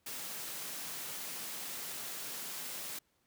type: high-pass noise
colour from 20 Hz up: white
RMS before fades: -42 dBFS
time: 0.06-2.99 s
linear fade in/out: 5 ms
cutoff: 120 Hz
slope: 96 dB/octave
effects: pink hiss -75 dBFS RMS until 3.26 s + high-pass 60 Hz 12 dB/octave